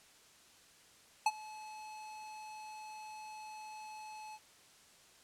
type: tone with ADSR envelope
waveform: square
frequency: 860 Hz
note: A5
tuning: 40 cents flat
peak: -25 dBFS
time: 1.26-4.39 s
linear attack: 4 ms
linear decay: 41 ms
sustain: -22 dB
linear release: 46 ms
effects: white hiss -62 dBFS RMS until 5.23 s + low-pass 9000 Hz 12 dB/octave